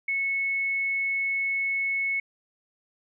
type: tone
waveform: sine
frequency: 2200 Hz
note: C#7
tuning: 14 cents flat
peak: -24 dBFS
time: 0.08-2.2 s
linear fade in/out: 5 ms
effects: none